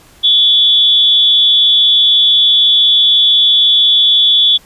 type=tone with amplitude modulation; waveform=sine; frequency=3431 Hz; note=A7; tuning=44 cents flat; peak=-3 dBFS; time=0.23-4.58 s; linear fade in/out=20 ms; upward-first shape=sine; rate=274 Hz; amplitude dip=65%; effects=pink hiss -44 dBFS RMS until 4.65 s + resampled to 32000 Hz